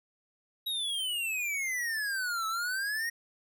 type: exponential two-way sweep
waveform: square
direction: down then up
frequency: 3854 to 1298 to 1892 Hz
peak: -31 dBFS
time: 0.66-3.1 s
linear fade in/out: 10 ms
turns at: 2.47 s
effects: none